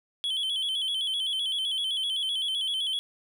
triangle tone with vibrato, 3220 Hz, G7, 46 cents sharp, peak -25 dBFS, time 0.24-2.99 s, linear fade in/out 0 ms, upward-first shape square, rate 7.8 Hz, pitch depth 72 cents each way, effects none

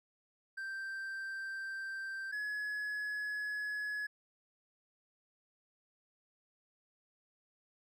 triangle tone pair in turn, 1568 / 1691.4 Hz, G6 / G#6, 0 / +31 cents, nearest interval minor second, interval 131 cents, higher second, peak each -37 / -34 dBFS, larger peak second, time 0.57-2.32 / 2.32-4.07 s, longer neither, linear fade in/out 10 ms, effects none

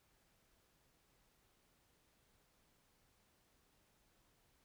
silence, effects pink hiss -75 dBFS RMS until 4.64 s

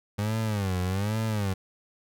30% pulse tone with vibrato, 100.6 Hz, G2, 45 cents sharp, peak -23 dBFS, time 0.18-1.54 s, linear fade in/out 10 ms, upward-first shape sine, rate 1.2 Hz, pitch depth 180 cents each way, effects none

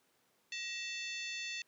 harmonic tone with a mistuned harmonic, 884 Hz, A5, 8 cents sharp, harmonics 2 / 3 / 4 / 5 / 6 / 7 / 8, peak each -46 / -42 / -46 / -47 / -55 / -50 / -56 dBFS, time 0.52-1.62 s, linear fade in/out 2 ms, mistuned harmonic 2, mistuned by +120 cents, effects pink hiss -73 dBFS RMS until 1.67 s + high-pass 200 Hz 12 dB/octave

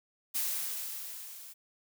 blue noise with level ramp, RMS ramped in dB -31 to -49 dBFS, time 0.34-1.54 s, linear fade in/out 20 ms, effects none

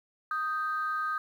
sine tone pair together, 1244 / 1567.3 Hz, D#6 / G6, -1 / -1 cents, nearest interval major third, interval 400 cents, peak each -29 / -33 dBFS, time 0.31-1.18 s, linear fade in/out 2 ms, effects tanh soft clip ceiling -22 dBFS + 10-bit

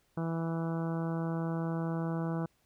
harmonic tone, 164.81 Hz, E3, in tune, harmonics 1 / 2 / 3 / 4 / 5 / 6 / 7 / 8 / 9, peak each -32 / -38 / -42 / -44 / -46 / -48 / -49 / -50 / -51 dBFS, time 0.17-2.46 s, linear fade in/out 5 ms, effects pink hiss -72 dBFS RMS until 2.65 s

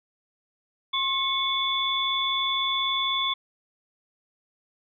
sine tone cluster, 1073 / 2197 / 3464 Hz, C6 / C#7 / A7, +43 / -16 / -28 cents, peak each -28 / -32 / -25 dBFS, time 0.93-3.34 s, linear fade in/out 10 ms, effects none

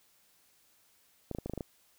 clicks, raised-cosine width 2 ms, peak -23 dBFS, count 8, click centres 1.313 / 1.349 / 1.386 / 1.46 / 1.497 / 1.536 / 1.577 / 1.608 s, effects white hiss -67 dBFS RMS until 1.98 s

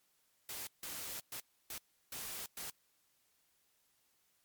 white noise bursts at uneven times, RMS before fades -44 dBFS, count 6, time 0.49-0.67 / 0.83-1.2 / 1.32-1.4 / 1.7-1.78 / 2.12-2.46 / 2.57-2.7 s, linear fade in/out 2 ms, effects white hiss -75 dBFS RMS until 4.44 s + MP3 96 kbps

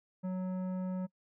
sine tone with tanh clipping, 185 Hz, F#3, in tune, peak -35 dBFS, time 0.23-1.07 s, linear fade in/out 20 ms, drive 12 dB, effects noise-tail reverb RT60 0.1 s tail -25 dB re dry

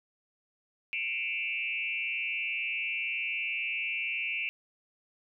sine tone with frequency modulation, 2507 Hz, D#7, 12 cents sharp, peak -30 dBFS, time 0.93-4.49 s, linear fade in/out 0 ms, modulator 129 Hz, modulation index 2.1, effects none

